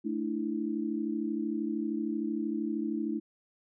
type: chord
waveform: sine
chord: A suspended fourth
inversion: none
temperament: equal with one note detuned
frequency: 220 / 296.6 / 329.6 Hz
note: A3 / D4 / E4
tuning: 0 / +17 / 0 cents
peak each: -34 dBFS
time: 0.04-3.2 s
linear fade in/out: 20 ms
effects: none